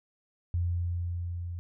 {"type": "tone with level ramp", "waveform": "sine", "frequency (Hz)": 87, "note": "F2", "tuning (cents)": -6, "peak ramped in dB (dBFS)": [-25, -34], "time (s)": [0.54, 1.59], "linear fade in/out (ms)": 0, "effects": []}